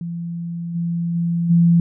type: tone with level steps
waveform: sine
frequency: 170 Hz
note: F3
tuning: 46 cents flat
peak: -24 / -19 / -17 / -10 dBFS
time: 0.01-1.8 s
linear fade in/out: 2 ms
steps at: 0.74 / 1.14 / 1.49 s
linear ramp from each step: 20 ms
effects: none